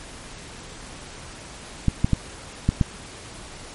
clicks, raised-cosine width 5 ms, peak -5 dBFS, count 5, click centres 1.883 / 2.045 / 2.133 / 2.69 / 2.812 s, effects pink hiss -40 dBFS RMS until 3.74 s + MP3 48 kbps

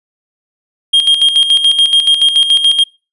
triangle tone with tremolo, 3227 Hz, G7, 50 cents sharp, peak -3 dBFS, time 0.93-2.84 s, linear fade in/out 10 ms, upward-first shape square, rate 7 Hz, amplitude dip 60%, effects noise-tail reverb RT60 0.3 s tail -25 dB re dry + resampled to 24000 Hz

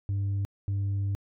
sine tone pair in turn, 99.2 / 99.2 Hz, G2 / G2, +21 / +21 cents, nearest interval unison, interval 0 cents, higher neither, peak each -23 dBFS, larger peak neither, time 0.09-0.45 / 0.68-1.15 s, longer second, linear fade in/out 0 ms, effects tanh soft clip ceiling -25 dBFS

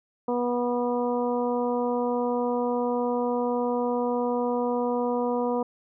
harmonic tone, 243.5 Hz, B3, 24 cents flat, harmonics 1 / 2 / 3 / 4 / 5, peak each -28 / -26 / -33 / -32 / -40 dBFS, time 0.28-5.63 s, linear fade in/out 5 ms, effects none

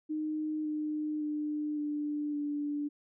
sine tone with pitch steps, 308 / 303.9 / 299.9 / 296 / 292.1 Hz, D#4 / D#4 / D4 / D4 / D4, -17 / -41 / +36 / +14 / -9 cents, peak -31 dBFS, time 0.09-2.89 s, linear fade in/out 20 ms, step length 560 ms, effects none

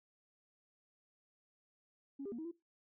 sine tone with pitch steps, 276.9 / 400.2 / 235.8 / 318.5 / 338.7 Hz, C#4 / G4 / A#3 / D#4 / E4, -2 / +36 / +20 / +41 / +47 cents, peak -40 dBFS, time 2.19-2.515 s, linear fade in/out 10 ms, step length 65 ms, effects noise-tail reverb RT60 0.2 s tail -18 dB re dry + tanh soft clip ceiling -36 dBFS

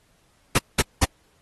pink noise bursts, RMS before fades -18 dBFS, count 3, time 0.55-1.046 s, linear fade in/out 5 ms, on 32 ms, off 200 ms, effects pink hiss -63 dBFS RMS until 1.41 s + AAC 32 kbps

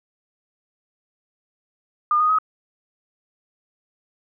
sine tone with pitch steps, 1211 / 1239.3 / 1268.3 Hz, D#6 / D#6 / D#6, -47 / -7 / +33 cents, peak -15 dBFS, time 2.11-2.386 s, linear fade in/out 2 ms, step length 92 ms, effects none

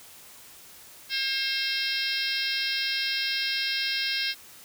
harmonic tone with a mistuned harmonic, 536 Hz, C5, 42 cents sharp, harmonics 3 / 4 / 5 / 6 / 7 / 8 / 9 / 10, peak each -34 / -34 / -34 / -34 / -34 / -34 / -34 / -34 dBFS, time 1.09-4.35 s, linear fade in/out 50 ms, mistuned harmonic 8, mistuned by -51 cents, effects white hiss -49 dBFS RMS until 4.64 s

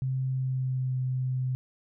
sine tone with pitch glide, 131.1 to 128.7 Hz, C3 to C3, +4 to -28 cents, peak -26 dBFS, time 0.02-1.55 s, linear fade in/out 0 ms, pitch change -32 cents, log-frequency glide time 0.26-0.98 s, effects none

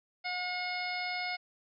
harmonic tone, 723 Hz, F#5, 40 cents flat, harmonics 1 / 2 / 3 / 4 / 5 / 6 / 7, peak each -38 / -43 / -36 / -49 / -48 / -43 / -43 dBFS, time 0.24-1.37 s, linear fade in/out 20 ms, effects none

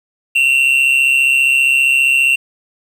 triangle tone with amplitude modulation, 2732 Hz, F7, 39 cents flat, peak -5 dBFS, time 0.35-2.36 s, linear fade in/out 10 ms, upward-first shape sine, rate 135 Hz, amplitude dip 65%, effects 7-bit

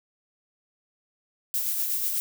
violet noise with tremolo, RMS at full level -26 dBFS, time 1.54-2.2 s, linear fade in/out 0 ms, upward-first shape sine, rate 8.2 Hz, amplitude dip 35%, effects none

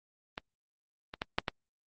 clicks, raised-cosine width 0.3 ms, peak -19 / -24 / -15 / -10 / -14 dBFS, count 5, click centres 0.379 / 1.139 / 1.219 / 1.385 / 1.482 s, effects Opus 32 kbps

